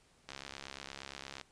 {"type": "click train", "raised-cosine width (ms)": 0.2, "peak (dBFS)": -26, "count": 78, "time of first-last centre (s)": [0.29, 1.412], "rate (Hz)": 68.6, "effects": ["pink hiss -67 dBFS RMS until 1.51 s", "resampled to 22050 Hz"]}